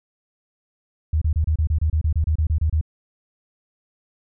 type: tone bursts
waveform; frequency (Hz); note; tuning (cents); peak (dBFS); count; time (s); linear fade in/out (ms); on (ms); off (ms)
sine; 78; D#2; +5; -16; 15; 1.13-2.812; 5; 86; 28
effects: none